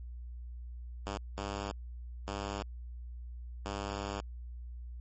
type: tone bursts at uneven times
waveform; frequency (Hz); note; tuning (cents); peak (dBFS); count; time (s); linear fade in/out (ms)
5% pulse; 100; G2; +35; -25; 4; 1.06-1.18 / 1.37-1.72 / 2.27-2.63 / 3.65-4.21; 10
effects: added 60 Hz sine -41 dBFS peak until 5 s + MP3 32 kbps